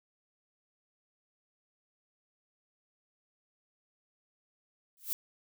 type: noise with exponential growth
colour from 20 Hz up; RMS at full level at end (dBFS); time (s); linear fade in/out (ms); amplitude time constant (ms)
violet; -29; 4.97-5.13; 0; 34
effects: none